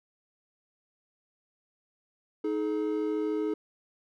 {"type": "tone pair together", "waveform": "triangle", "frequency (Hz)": [313, 426.5], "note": ["D#4", "G#4"], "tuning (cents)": [10, 46], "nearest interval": "perfect fourth", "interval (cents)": 536, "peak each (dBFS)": -28, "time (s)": [2.44, 3.54], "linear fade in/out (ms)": 5, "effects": []}